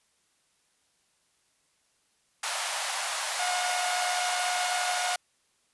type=high-pass noise; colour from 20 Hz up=pink; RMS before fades=-31 dBFS; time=2.43-5.16 s; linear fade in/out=5 ms; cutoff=630 Hz; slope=48 dB/octave
type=tone; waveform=sawtooth; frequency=722 Hz; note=F#5; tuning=43 cents flat; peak=-25 dBFS; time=3.39-5.16 s; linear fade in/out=5 ms
effects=white hiss -70 dBFS RMS until 5.73 s + resampled to 24000 Hz